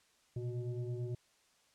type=tone with frequency modulation; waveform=sine; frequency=119 Hz; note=A#2; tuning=36 cents sharp; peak=-36 dBFS; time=0.36-1.15 s; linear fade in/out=5 ms; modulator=247 Hz; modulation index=0.92; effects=white hiss -70 dBFS RMS until 1.74 s + low-pass 8000 Hz 12 dB/octave